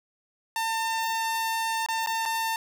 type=tone with dropouts; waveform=sawtooth; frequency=901 Hz; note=A5; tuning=41 cents sharp; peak=-22 dBFS; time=0.56-2.56 s; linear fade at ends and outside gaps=1 ms; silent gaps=1.862-1.886 / 2.062-2.072 / 2.254-2.259 s; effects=none